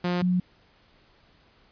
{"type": "tone pair in turn", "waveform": ["sawtooth", "sine"], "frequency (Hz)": [177.5, 180.6], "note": ["F3", "F#3"], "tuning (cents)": [28, -42], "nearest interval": "unison", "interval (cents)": 30, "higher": "second", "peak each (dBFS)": -20, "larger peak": "neither", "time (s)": [[0.04, 0.22], [0.22, 0.4]], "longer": "neither", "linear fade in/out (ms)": 5, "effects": ["pink hiss -60 dBFS RMS until 1.71 s", "resampled to 11025 Hz"]}